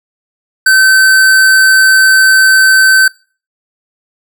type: tone with hard clipping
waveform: sine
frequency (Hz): 1538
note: G6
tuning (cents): -33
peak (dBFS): -5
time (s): 0.66-3.08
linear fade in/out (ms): 5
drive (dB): 17
effects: noise-tail reverb RT60 0.4 s tail -24 dB re dry